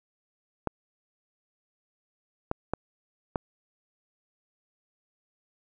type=clicks; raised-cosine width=1 ms; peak=-13 dBFS; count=4; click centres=0.673 / 2.514 / 2.736 / 3.358 s; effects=none